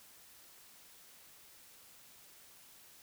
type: silence
effects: white hiss -59 dBFS RMS until 3.02 s